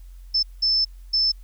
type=tone bursts at uneven times; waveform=sine; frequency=5274 Hz; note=E8; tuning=in tune; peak=-17 dBFS; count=3; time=0.34-0.43 / 0.62-0.85 / 1.13-1.32 s; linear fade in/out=10 ms; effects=added 44 Hz sine -39 dBFS peak until 1.43 s + white hiss -62 dBFS RMS until 1.43 s